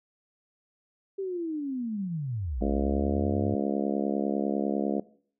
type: linear two-way sweep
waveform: sine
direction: down then up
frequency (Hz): 395.8 to 52.2 to 102.3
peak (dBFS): -29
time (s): 1.18-3.55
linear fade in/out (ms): 10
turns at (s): 2.61
type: harmonic tone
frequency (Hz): 70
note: C#2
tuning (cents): +18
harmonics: 3 / 4 / 5 / 6 / 7 / 8 / 9 / 10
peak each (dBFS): -29 / -31 / -33 / -35 / -36 / -37 / -38 / -39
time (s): 2.61-5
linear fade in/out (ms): 5
effects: noise-tail reverb RT60 0.5 s tail -19 dB re dry